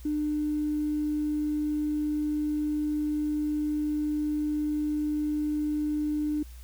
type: tone with tanh clipping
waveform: triangle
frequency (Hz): 300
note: D4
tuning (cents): +37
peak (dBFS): -25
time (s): 0.05-6.43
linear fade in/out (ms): 5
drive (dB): 2
effects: added 60 Hz sine -42 dBFS peak until 6.63 s + white hiss -56 dBFS RMS until 6.63 s